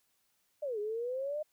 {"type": "exponential two-way sweep", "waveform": "sine", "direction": "down then up", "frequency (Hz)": [619, 408.1, 619], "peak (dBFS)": -33, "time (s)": [0.62, 1.43], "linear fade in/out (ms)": 10, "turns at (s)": 0.79, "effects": ["white hiss -75 dBFS RMS until 1.52 s"]}